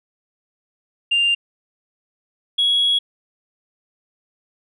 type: tone pair in turn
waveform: sine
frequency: 2794 / 3334 Hz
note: F7 / G#7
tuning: 0 / +6 cents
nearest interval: minor third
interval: 306 cents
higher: second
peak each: -13 dBFS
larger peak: neither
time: 1.11-1.35 / 2.58-2.99 s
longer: second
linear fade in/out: 10 ms
effects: tanh soft clip ceiling -11 dBFS